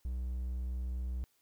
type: tone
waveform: triangle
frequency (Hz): 62.3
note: B1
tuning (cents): +16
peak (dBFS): -32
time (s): 0.05-1.24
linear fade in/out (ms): 0
effects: white hiss -73 dBFS RMS until 1.41 s